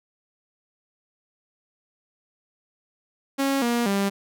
sawtooth tone with pitch steps, 273.9 / 237.7 / 198.3 Hz, C#4 / A#3 / G3, -21 / +34 / +20 cents, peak -17 dBFS, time 3.38-4.1 s, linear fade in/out 20 ms, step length 240 ms, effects none

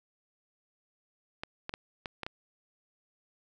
clicks, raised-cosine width 0.3 ms, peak -20 dBFS, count 6, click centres 1.435 / 1.694 / 1.739 / 2.058 / 2.233 / 2.265 s, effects none

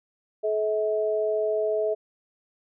sine tone pair together, 429.2 / 643.1 Hz, A4 / E5, -43 / -43 cents, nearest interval perfect fifth, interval 700 cents, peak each -25 dBFS, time 0.43-1.95 s, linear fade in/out 20 ms, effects none

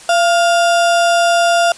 sine tone with sample-and-hold, 685 Hz, F5, 34 cents flat, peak -9 dBFS, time 0.09-1.72 s, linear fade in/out 2 ms, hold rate 2100 Hz, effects white hiss -37 dBFS RMS until 1.77 s + resampled to 22050 Hz

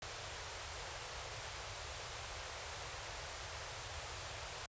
pink band-stop noise, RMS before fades -45 dBFS, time 0.02-4.66 s, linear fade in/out 2 ms, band 110 to 470 Hz, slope 24 dB/octave, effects high-pass 60 Hz 12 dB/octave + resampled to 16000 Hz

